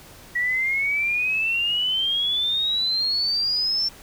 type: exponential sweep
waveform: sine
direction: up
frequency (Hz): 1922 to 5430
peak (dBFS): -20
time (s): 0.35-3.89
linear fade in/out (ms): 10
effects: pink hiss -46 dBFS RMS until 4.02 s